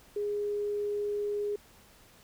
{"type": "tone", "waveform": "sine", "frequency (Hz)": 412.6, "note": "G#4", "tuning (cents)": -11, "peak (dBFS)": -29, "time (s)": [0.16, 1.56], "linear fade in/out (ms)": 5, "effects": ["pink hiss -58 dBFS RMS until 2.23 s"]}